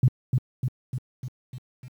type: tone with echo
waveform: sine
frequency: 125.8 Hz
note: B2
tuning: 32 cents sharp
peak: -13 dBFS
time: 0.03-0.08 s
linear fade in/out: 2 ms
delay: 300 ms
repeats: 6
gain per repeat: -4 dB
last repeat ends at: 1.88 s
effects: high-pass 80 Hz 12 dB/octave + 9-bit